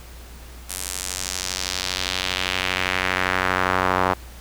sawtooth tone with band-pass filter sweep, 92.5 Hz, F#2, in tune, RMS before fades -24 dBFS, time 0.69-4.14 s, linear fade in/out 10 ms, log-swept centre 10000 to 1000 Hz, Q 1.5, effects added 60 Hz sine -39 dBFS peak until 4.4 s + pink hiss -45 dBFS RMS until 4.4 s

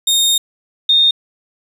sawtooth / sine tone pair in turn, 3688 / 3671 Hz, A#7 / A#7, -19 / -27 cents, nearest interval unison, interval 8 cents, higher first, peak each -8 dBFS, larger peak neither, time 0.07-0.38 / 0.89-1.11 s, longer first, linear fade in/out 5 ms, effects resampled to 32000 Hz + 7-bit

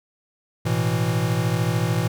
square chord, A suspended second, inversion none, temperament equal, 110 / 123.47 / 164.81 Hz, A2 / B2 / E3, 0 / 0 / 0 cents, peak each -25 dBFS, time 0.65-2.08 s, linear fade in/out 10 ms, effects none

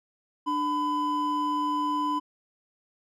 triangle tone pair together, 296.9 / 1004.4 Hz, D4 / B5, +19 / +29 cents, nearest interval octave + major sixth, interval 2110 cents, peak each -28 / -24 dBFS, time 0.46-2.2 s, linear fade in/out 20 ms, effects none

